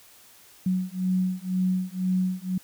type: beating tone pair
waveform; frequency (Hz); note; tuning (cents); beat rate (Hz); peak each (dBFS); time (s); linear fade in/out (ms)
sine; 183.9 / 185.9; F#3 / F#3; -10 / +8; 2; -26; 0.66-2.58; 5
effects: white hiss -53 dBFS RMS until 2.63 s